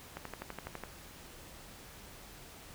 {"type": "click train", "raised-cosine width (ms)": 0.5, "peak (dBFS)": -25, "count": 9, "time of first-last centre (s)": [0.17, 0.837], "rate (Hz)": 12, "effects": ["pink hiss -52 dBFS RMS until 2.74 s"]}